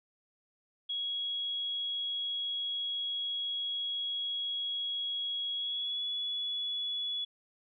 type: tone with pitch glide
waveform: sine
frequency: 3322 to 3400 Hz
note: G#7 to G#7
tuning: 0 to +40 cents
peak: -32 dBFS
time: 0.89-7.25 s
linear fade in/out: 10 ms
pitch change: +40 cents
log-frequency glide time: 5.54-6.03 s
effects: none